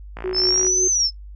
click train, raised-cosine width 0.5 ms, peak -18 dBFS, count 29, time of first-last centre 0.17-0.666 s, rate 56.4 Hz
sine tone with tremolo, 370.2 Hz, F#4, 1 cent sharp, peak -20 dBFS, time 0.24-0.88 s, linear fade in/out 5 ms, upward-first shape triangle, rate 5.4 Hz, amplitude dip 60%
sine exponential two-way sweep, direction up then down, 5190 to 6300 to 5190 Hz, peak -16 dBFS, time 0.33-1.11 s, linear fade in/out 50 ms, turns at 0.88 s
effects noise-tail reverb RT60 0.1 s tail -20 dB re dry + added 50 Hz sine -35 dBFS peak until 1.35 s

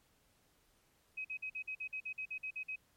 sine tone bursts, 2534 Hz, D#7, 31 cents sharp, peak -38 dBFS, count 13, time 1.17-2.76 s, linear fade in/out 10 ms, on 78 ms, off 48 ms, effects pink hiss -72 dBFS RMS until 2.96 s + MP3 64 kbps

